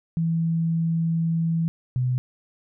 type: tone pair in turn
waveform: sine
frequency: 164.81 / 126.3 Hz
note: E3 / B2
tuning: 0 / +39 cents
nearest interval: perfect fourth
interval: 461 cents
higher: first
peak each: -20 dBFS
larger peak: neither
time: 0.17-1.68 / 1.96-2.18 s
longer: first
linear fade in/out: 0 ms
effects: none